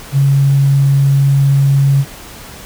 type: tone with quantisation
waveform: sine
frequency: 138.5 Hz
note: C#3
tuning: 1 cent flat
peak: -7 dBFS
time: 0.12-2.05 s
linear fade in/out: 50 ms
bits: 6
effects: pink hiss -33 dBFS RMS until 2.65 s